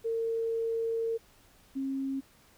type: tone pair in turn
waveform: sine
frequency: 455.4 / 269.9 Hz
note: A#4 / C#4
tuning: -40 / -46 cents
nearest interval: major sixth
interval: 906 cents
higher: first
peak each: -28 / -30 dBFS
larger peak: first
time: 0.04-1.18 / 1.75-2.21 s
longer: first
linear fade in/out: 20 ms
effects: pink hiss -61 dBFS RMS until 2.57 s